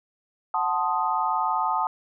sine chord, F# diminished seventh, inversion none, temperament equal, 740 / 880 / 1046.5 / 1244.5 Hz, F#5 / A5 / C6 / Eb6, 0 / 0 / 0 / 0 cents, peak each -29 / -25 / -30 / -27 dBFS, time 0.54-1.87 s, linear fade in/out 2 ms, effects none

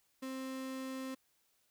35% pulse tone, 263 Hz, C4, 9 cents sharp, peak -38 dBFS, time 0.22-1.15 s, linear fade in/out 10 ms, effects white hiss -75 dBFS RMS until 1.7 s

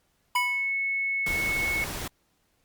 square tone with exponential decay, 987.8 Hz, B5, in tune, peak -22 dBFS, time 0.35-0.73 s, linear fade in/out 5 ms, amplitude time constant 81 ms
sine tone, 2200 Hz, C#7, 14 cents flat, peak -25 dBFS, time 0.36-1.84 s, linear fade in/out 0 ms
pink noise, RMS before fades -34 dBFS, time 1.26-2.08 s, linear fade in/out 5 ms
effects pink hiss -70 dBFS RMS until 2.64 s + Opus 48 kbps

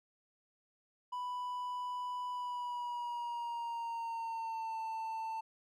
triangle tone with pitch glide, 990 to 892.2 Hz, B5 to A5, +4 to +24 cents, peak -35 dBFS, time 1.12-5.41 s, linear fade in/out 10 ms, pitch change -180 cents, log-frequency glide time 2.32-4.79 s, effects none

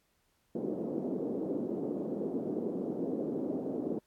pink band-pass noise, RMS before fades -35 dBFS, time 0.55-3.99 s, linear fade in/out 5 ms, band 220 to 470 Hz, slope 24 dB/octave, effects pink hiss -74 dBFS RMS until 4.06 s + AAC 64 kbps

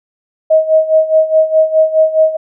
sine tone with tremolo, 632 Hz, D#5, 27 cents sharp, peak -4 dBFS, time 0.5-2.37 s, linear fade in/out 10 ms, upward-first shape sine, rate 4.8 Hz, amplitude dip 80%, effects none

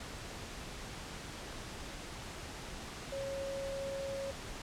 sine tone in noise, 548 Hz, C#5, 20 cents flat, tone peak -37 dBFS, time 3.12-4.31 s, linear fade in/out 5 ms, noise pink, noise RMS -45 dBFS, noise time 0-4.62 s, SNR +5 dB, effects low-pass 8000 Hz 12 dB/octave

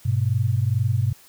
sine tone pair together, 101.1 / 123.33 Hz, G#2 / B2, -46 / -2 cents, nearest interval minor third, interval 344 cents, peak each -21 dBFS, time 0.05-1.13 s, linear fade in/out 10 ms, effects white hiss -51 dBFS RMS until 1.28 s

